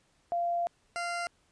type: tone pair in turn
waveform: sine / 20% pulse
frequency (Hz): 691 / 693.4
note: F5 / F5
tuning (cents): -19 / -13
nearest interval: unison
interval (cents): 6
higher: second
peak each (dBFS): -27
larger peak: neither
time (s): 0.32-0.67 / 0.96-1.27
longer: first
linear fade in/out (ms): 0
effects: pink hiss -69 dBFS RMS until 1.51 s + resampled to 22050 Hz